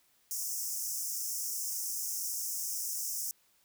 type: high-pass noise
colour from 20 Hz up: pink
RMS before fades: -36 dBFS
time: 0.31-3.31 s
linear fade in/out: 0 ms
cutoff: 5300 Hz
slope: 96 dB/octave
effects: white hiss -69 dBFS RMS until 3.64 s